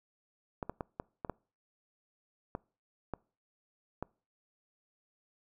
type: clicks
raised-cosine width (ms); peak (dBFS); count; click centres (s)
1; -22; 9; 0.628 / 0.696 / 0.808 / 0.999 / 1.248 / 1.297 / 2.551 / 3.137 / 4.026
effects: noise-tail reverb RT60 0.4 s tail -25 dB re dry